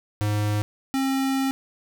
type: tone pair in turn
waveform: square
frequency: 104.7 / 268.3 Hz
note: G#2 / C4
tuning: +15 / +44 cents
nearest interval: octave + major third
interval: 1629 cents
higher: second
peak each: -22 dBFS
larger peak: neither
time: 0.21-0.62 / 0.94-1.51 s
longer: second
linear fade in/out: 0 ms
effects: none